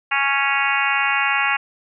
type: harmonic tone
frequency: 277.1 Hz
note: C#4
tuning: 1 cent flat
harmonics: 3 / 4 / 5 / 6 / 7 / 8 / 9 / 10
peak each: -25 / -25 / -25 / -25 / -25 / -25 / -25 / -25 dBFS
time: 0.11-1.57 s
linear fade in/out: 10 ms
effects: none